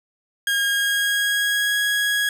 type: tone with pitch glide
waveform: 30% pulse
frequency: 1626 to 1659.2 Hz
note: G#6 to G#6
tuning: -37 to -2 cents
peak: -16 dBFS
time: 0.47-2.29 s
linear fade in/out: 2 ms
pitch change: +35 cents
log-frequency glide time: 0.64-1.77 s
effects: none